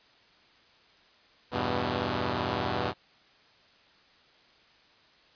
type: chord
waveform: 5% pulse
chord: E minor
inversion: none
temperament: equal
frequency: 82.41 / 98 / 123.47 Hz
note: E2 / G2 / B2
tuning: 0 / 0 / 0 cents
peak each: -23 / -21 / -20 dBFS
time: 1.51-2.94 s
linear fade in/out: 50 ms
effects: white hiss -60 dBFS RMS until 5.35 s + resampled to 11025 Hz